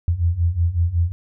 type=beating tone pair; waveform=sine; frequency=82.41 / 87.81 Hz; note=E2 / F2; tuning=0 / +10 cents; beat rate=5.4 Hz; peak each=-21 / -18 dBFS; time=0.08-1.12 s; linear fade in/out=0 ms; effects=none